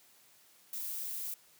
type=noise; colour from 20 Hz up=violet; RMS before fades=-39 dBFS; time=0.73-1.34 s; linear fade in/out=2 ms; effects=white hiss -63 dBFS RMS until 1.59 s + high-pass 100 Hz 12 dB/octave